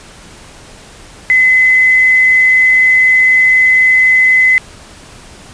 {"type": "tone with quantisation", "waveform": "sine", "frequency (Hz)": 2031, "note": "B6", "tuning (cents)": 48, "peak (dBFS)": -5, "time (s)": [1.3, 4.58], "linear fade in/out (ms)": 0, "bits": 5, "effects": ["pink hiss -36 dBFS RMS until 5.53 s", "resampled to 22050 Hz"]}